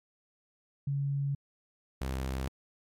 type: tone pair in turn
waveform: sine / sawtooth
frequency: 140.1 / 65.68 Hz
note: C#3 / C2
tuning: +19 / +7 cents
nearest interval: octave + minor second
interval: 1312 cents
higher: first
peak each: -28 dBFS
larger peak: neither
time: 0.87-1.35 / 2.01-2.48 s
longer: first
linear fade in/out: 5 ms
effects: MP3 64 kbps